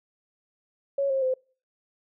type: tone with pitch steps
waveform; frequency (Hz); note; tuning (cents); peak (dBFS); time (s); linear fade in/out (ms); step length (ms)
sine; 555 / 535.5 / 516.6; C#5 / C5 / C5; +2 / +40 / -22; -22; 0.98-1.34; 5; 120
effects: noise-tail reverb RT60 0.4 s tail -26 dB re dry